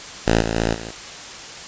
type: tone with level steps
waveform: 5% pulse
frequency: 55.9 Hz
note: A1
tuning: 28 cents sharp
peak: -3 / -10 / -7 / -20 dBFS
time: 0.26-0.92 s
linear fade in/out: 20 ms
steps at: 0.41 / 0.56 / 0.74 s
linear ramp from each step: 5 ms
effects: white hiss -35 dBFS RMS until 1.67 s + resampled to 16000 Hz